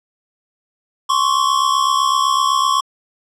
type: tone pair together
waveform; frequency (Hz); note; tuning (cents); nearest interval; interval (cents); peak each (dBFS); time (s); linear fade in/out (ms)
square; 1058.1 / 1126; C6 / C#6; +19 / +27; minor second; 108; -17; 1.09-2.81; 10
effects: low-pass 8000 Hz 12 dB/octave